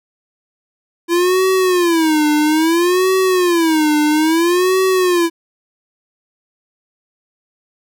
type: tone with vibrato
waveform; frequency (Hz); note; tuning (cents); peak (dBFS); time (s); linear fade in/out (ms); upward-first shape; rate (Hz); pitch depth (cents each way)
square; 336.6; E4; +36; -12; 1.08-5.3; 50; sine; 0.6; 200
effects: none

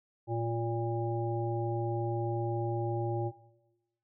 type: harmonic tone with a mistuned harmonic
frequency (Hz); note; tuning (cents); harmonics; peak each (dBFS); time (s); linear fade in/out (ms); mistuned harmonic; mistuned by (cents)
115.6; A#2; -14; 1 / 3 / 5 / 7; -33 / -34 / -40 / -37; 0.27-3.32; 50; 3; +16
effects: noise-tail reverb RT60 1.0 s tail -17 dB re dry

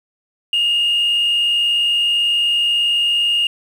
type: tone with frequency modulation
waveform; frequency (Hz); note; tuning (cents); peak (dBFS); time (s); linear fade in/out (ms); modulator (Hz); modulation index
sine; 2839; F7; +28; -12; 0.53-3.47; 2; 59.1; 0.81
effects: tanh soft clip ceiling -11 dBFS + 7-bit

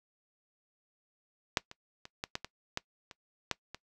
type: clicks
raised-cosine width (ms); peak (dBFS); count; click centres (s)
0.2; -8 / -28 / -28 / -17 / -16 / -22 / -15 / -29 / -12 / -24; 10; 1.572 / 1.714 / 2.054 / 2.239 / 2.354 / 2.446 / 2.774 / 3.112 / 3.513 / 3.746
effects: noise-tail reverb RT60 0.1 s tail -21 dB re dry

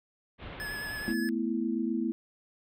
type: low-pass noise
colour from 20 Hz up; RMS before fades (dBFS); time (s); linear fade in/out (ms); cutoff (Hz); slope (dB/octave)
pink; -43; 0.38-1.15; 50; 3600; 48
type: tone with vibrato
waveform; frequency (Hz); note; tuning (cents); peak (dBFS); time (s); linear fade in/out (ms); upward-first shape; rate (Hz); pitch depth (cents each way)
square; 1705; G#6; +45; -36; 0.6-1.29; 0; triangle; 9.5; 29
type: chord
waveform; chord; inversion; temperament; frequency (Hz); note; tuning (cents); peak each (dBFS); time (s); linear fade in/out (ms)
sine; A suspended second; none; just; 220 / 247.5 / 330; A3 / B3 / E4; 0 / +4 / +2; -32; 1.08-2.12; 0
effects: none

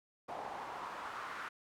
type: noise with band-pass filter sweep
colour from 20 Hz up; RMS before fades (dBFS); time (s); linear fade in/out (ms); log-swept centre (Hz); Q
pink; -44; 0.28-1.49; 10; 760 to 1400; 2.5
effects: none

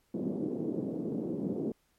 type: band-pass noise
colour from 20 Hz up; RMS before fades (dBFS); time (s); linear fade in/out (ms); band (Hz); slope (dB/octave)
pink; -34; 0.14-1.72; 2; 190 to 410; 24
effects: pink hiss -72 dBFS RMS until 1.98 s + MP3 64 kbps

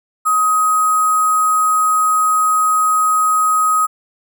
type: tone with sample-and-hold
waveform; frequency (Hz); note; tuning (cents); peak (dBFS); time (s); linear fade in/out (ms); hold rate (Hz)
sine; 1260; D#6; +21; -11; 0.25-3.87; 20; 8820
effects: none

